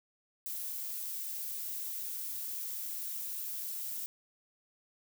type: noise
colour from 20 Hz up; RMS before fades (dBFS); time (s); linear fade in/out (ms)
violet; -39; 0.46-4.06; 0
effects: none